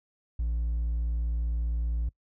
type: tone with hard clipping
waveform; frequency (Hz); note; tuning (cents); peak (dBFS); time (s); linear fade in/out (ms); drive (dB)
sine; 57.6; A#1; -20; -27; 0.39-2.09; 5; 2
effects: noise-tail reverb RT60 0.1 s tail -22 dB re dry